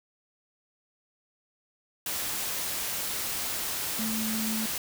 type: tone in noise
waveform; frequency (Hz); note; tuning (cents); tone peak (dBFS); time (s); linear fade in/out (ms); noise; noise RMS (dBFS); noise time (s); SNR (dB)
sine; 220; A3; 0; -30; 3.99-4.66; 2; white; -32; 2.06-4.78; -1
effects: none